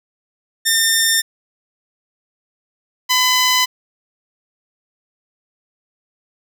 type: tone pair in turn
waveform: 10% pulse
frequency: 1808 / 1008.3 Hz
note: A6 / B5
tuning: +47 / +36 cents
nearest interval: minor seventh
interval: 1011 cents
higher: first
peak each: -4 dBFS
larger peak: neither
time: 0.65-1.22 / 3.09-3.66 s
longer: neither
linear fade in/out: 20 ms
effects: none